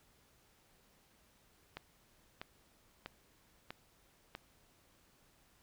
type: click train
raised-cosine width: 0.3 ms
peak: -27 dBFS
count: 5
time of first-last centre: 1.77-4.351 s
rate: 1.55 Hz
effects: pink hiss -69 dBFS RMS until 5.62 s